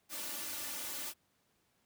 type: noise with comb filter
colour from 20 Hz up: white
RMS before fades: -41 dBFS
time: 0.09-1.14 s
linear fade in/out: 50 ms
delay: 3.4 ms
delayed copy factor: +1
effects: pink hiss -75 dBFS RMS until 1.85 s + high-pass 80 Hz 12 dB/octave